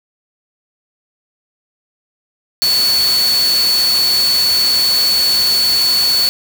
sine tone in noise, 4435 Hz, C#8, in tune, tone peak -11 dBFS, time 2.62-6.29 s, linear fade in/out 0 ms, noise white, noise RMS -21 dBFS, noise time 2.62-6.29 s, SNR +7 dB, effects none

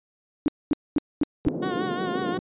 sine tone bursts, 295.7 Hz, D4, 12 cents sharp, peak -17 dBFS, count 5, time 0.46-1.485 s, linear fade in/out 0 ms, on 21 ms, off 230 ms
white band-pass noise, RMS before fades -30 dBFS, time 1.45-2.39 s, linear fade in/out 0 ms, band 160 to 420 Hz, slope 24 dB/octave
click, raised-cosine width 5 ms, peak -16 dBFS, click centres 1.471 s
15% pulse tone with vibrato, 363.4 Hz, F#4, 31 cents flat, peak -22 dBFS, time 1.62-2.38 s, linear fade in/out 10 ms, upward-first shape sine, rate 5.6 Hz, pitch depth 56 cents each way
effects resampled to 8000 Hz

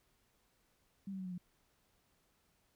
sine tone with pitch steps, 196 / 191.3 / 186.72 / 182.24 / 177.87 Hz, G3 / G3 / F#3 / F#3 / F3, 0 / -42 / +16 / -26 / +32 cents, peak -40 dBFS, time 1.07-1.38 s, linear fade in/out 5 ms, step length 62 ms, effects pink hiss -75 dBFS RMS until 2.75 s

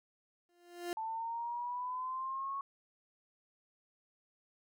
30% pulse tone with exponential growth, 349.2 Hz, F4, in tune, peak -31 dBFS, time 0.49-0.93 s, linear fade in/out 1 ms, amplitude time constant 95 ms
sine exponential sweep, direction up, 880 to 1108.7 Hz, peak -36 dBFS, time 0.97-2.61 s, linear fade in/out 2 ms
effects none

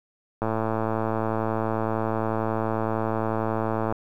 click train, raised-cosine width 1 ms, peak -12 dBFS, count 390, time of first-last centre 0.42-3.925 s, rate 111 Hz, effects 9-bit

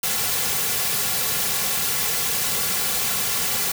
white noise with comb filter, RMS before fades -23 dBFS, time 0.03-3.72 s, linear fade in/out 5 ms, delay 3.2 ms, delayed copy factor -0.75, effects none

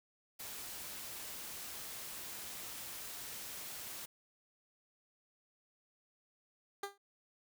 white noise, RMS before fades -46 dBFS, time 0.39-4.06 s, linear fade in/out 10 ms
15% pulse tone with exponential decay, 400 Hz, G4, 35 cents sharp, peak -29 dBFS, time 6.83-6.98 s, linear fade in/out 5 ms, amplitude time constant 31 ms
effects none

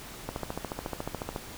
click train, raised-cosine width 1 ms, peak -18 dBFS, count 16, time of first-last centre 0.29-1.361 s, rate 14 Hz, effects pink hiss -44 dBFS RMS until 1.57 s

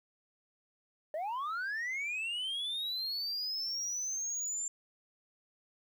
sine linear sweep, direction up, 587.3 to 7300 Hz, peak -31 dBFS, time 1.14-4.68 s, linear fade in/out 2 ms, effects tanh soft clip ceiling -33 dBFS + 11-bit

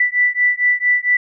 sine beating tone pair, 1972 / 1976.4 Hz, B6 / B6, -3 / +1 cents, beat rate 4.4 Hz, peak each -16 dBFS, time 0-1.17 s, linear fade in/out 5 ms, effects none

